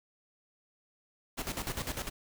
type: noise with tremolo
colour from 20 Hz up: pink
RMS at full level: -35 dBFS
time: 1.37-2.1 s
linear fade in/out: 20 ms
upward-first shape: square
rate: 10 Hz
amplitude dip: 70%
effects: none